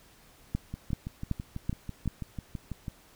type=two click trains; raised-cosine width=5 ms; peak=-16 / -23 dBFS; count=5 / 14; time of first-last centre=0.55-2.077 / 0.74-2.882 s; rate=2.62 / 6.07 Hz; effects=pink hiss -58 dBFS RMS until 3.15 s